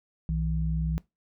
sine tone pair together, 61.99 / 160.5 Hz, B1 / E3, +7 / -46 cents, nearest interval octave + major third, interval 1647 cents, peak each -28 dBFS, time 0.29-0.98 s, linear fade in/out 0 ms, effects noise-tail reverb RT60 0.2 s tail -21 dB re dry

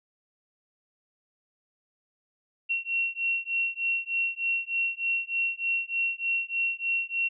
sine beating tone pair, 2728 / 2731.3 Hz, F7 / F7, -41 / -39 cents, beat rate 3.3 Hz, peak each -29 dBFS, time 2.69-7.29 s, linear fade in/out 20 ms, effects none

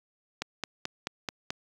click train, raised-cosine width 0.2 ms, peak -14 dBFS, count 6, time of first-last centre 0.42-1.505 s, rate 4.61 Hz, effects high-pass 80 Hz 12 dB/octave + 8-bit

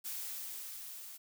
blue noise with level ramp, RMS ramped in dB -40 to -49 dBFS, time 0.04-1.18 s, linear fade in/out 20 ms, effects none

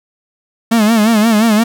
45% pulse tone with vibrato, 220 Hz, A3, in tune, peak -8 dBFS, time 0.71-1.64 s, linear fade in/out 10 ms, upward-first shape sine, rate 5.7 Hz, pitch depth 100 cents each way, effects none

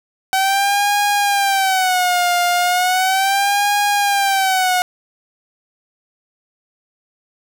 sawtooth tone with vibrato, 760 Hz, F#5, 46 cents sharp, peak -10 dBFS, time 0.33-4.82 s, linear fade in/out 0 ms, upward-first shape sine, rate 0.36 Hz, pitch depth 130 cents each way, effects none

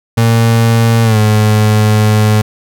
35% pulse tone with pitch glide, 114.8 to 107.11 Hz, A#2 to A2, -26 to -46 cents, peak -5 dBFS, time 0.17-2.42 s, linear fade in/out 10 ms, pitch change -120 cents, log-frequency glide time 1.03-1.18 s, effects none

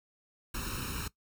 pink noise with comb filter, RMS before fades -37 dBFS, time 0.54-1.08 s, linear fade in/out 5 ms, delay 0.74 ms, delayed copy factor +0.9, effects noise-tail reverb RT60 0.1 s tail -19 dB re dry

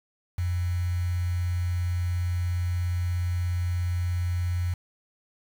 sine tone with quantisation, 88.3 Hz, F2, 20 cents sharp, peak -24 dBFS, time 0.38-4.74 s, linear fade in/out 5 ms, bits 7, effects none

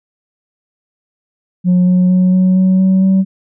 sine tone with pitch steps, 180 / 181.78 / 183.57 / 185.38 / 187.21 / 189.06 / 190.92 Hz, F#3 / F#3 / F#3 / F#3 / F#3 / F#3 / G3, -47 / -30 / -13 / +4 / +21 / +38 / -45 cents, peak -5 dBFS, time 1.64-3.25 s, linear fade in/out 50 ms, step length 230 ms, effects tanh soft clip ceiling -6 dBFS

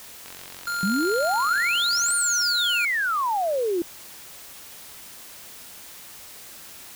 click train, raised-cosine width 0.2 ms, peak -23 dBFS, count 85, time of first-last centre 0.26-2.106 s, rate 45.5 Hz
square tone with pitch glide, 1400 to 1422.8 Hz, F6 to F6, +4 to +32 cents, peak -26 dBFS, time 0.67-2.85 s, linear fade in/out 2 ms, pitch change +28 cents, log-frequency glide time 1.98-2.4 s
sine exponential two-way sweep, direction up then down, 180 to 9210 to 326.8 Hz, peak -21 dBFS, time 0.83-3.82 s, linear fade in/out 2 ms, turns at 2.15 s
effects white hiss -43 dBFS RMS until 6.95 s

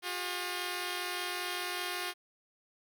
5% pulse tone pair together, 357.5 / 402.6 Hz, F4 / G4, +41 / +46 cents, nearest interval major second, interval 205 cents, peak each -24 / -29 dBFS, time 0.02-2.14 s, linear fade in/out 50 ms, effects none

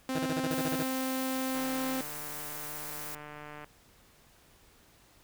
sawtooth tone, 261.6 Hz, C4, in tune, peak -27 dBFS, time 0.09-2.01 s, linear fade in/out 2 ms
15% pulse tone bursts, 160 Hz, D#3, 49 cents sharp, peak -25 dBFS, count 10, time 0.15-0.828 s, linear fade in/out 2 ms, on 39 ms, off 32 ms
blue noise, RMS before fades -41 dBFS, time 0.51-3.15 s, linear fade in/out 2 ms
click train, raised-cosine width 0.5 ms, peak -30 dBFS, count 313, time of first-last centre 1.55-3.644 s, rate 149 Hz
effects pink hiss -61 dBFS RMS until 5.23 s

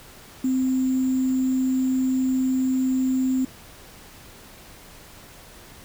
sine tone with sample-and-hold, 259.8 Hz, C4, 12 cents flat, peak -19 dBFS, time 0.44-3.45 s, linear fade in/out 5 ms, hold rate 7350 Hz, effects pink hiss -46 dBFS RMS until 5.84 s

